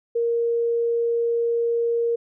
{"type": "tone", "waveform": "sine", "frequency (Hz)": 467.4, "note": "A#4", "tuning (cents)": 5, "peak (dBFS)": -19, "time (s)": [0.15, 2.16], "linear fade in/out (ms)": 10, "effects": []}